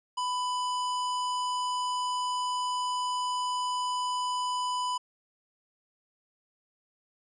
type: tone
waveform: square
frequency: 996 Hz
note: B5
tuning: 14 cents sharp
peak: -29 dBFS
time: 0.17-4.98 s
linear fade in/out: 10 ms
effects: resampled to 22050 Hz